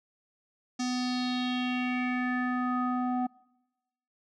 square tone with low-pass filter sweep, 250 Hz, B3, 21 cents sharp, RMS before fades -30 dBFS, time 0.79-3.27 s, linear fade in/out 10 ms, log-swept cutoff 5900 to 880 Hz, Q 4.2, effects noise-tail reverb RT60 1.0 s tail -25 dB re dry

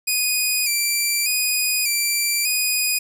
10% pulse tone with vibrato, 2413 Hz, D7, 46 cents sharp, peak -10 dBFS, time 0.07-2.99 s, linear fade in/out 10 ms, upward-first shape square, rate 0.84 Hz, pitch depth 47 cents each way, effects 8-bit

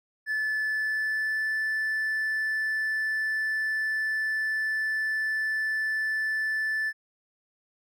triangle tone with pitch glide, 1738 to 1753.1 Hz, A6 to A6, -22 to -7 cents, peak -23 dBFS, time 0.26-6.93 s, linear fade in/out 50 ms, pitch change +15 cents, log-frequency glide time 0.59-1.55 s, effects tanh soft clip ceiling -19 dBFS

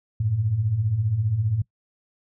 sine beating tone pair, 96 / 111 Hz, G2 / A2, -36 / +16 cents, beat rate 15 Hz, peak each -28 / -21 dBFS, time 0.2-1.62 s, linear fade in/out 5 ms, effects noise-tail reverb RT60 0.1 s tail -22 dB re dry

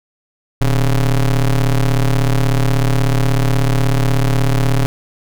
square ring-modulated tone, 69.9 Hz, C#2, 15 cents sharp, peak -9 dBFS, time 0.61-4.86 s, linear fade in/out 0 ms, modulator 51.7 Hz, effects none

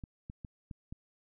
clicks, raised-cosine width 5 ms, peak -30 dBFS, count 5, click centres 0.038 / 0.299 / 0.448 / 0.712 / 0.925 s, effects none

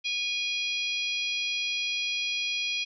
harmonic tone, 821 Hz, G#5, 20 cents flat, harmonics 3 / 4 / 5 / 6 / 7, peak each -30 / -32 / -38 / -39 / -42 dBFS, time 0.04-2.85 s, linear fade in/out 20 ms, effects none

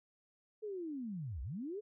sine linear two-way sweep, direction down then up, 440.4 to 55 to 440.4 Hz, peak -39 dBFS, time 0.62-1.81 s, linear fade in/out 20 ms, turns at 1.42 s, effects none

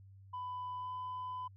sine tone with pitch glide, 998 to 1005.5 Hz, B5 to B5, +18 to +31 cents, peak -37 dBFS, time 0.33-1.48 s, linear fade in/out 10 ms, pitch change +13 cents, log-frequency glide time 0.78-0.89 s, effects tanh soft clip ceiling -37 dBFS + added 97 Hz sine -54 dBFS peak until 1.56 s

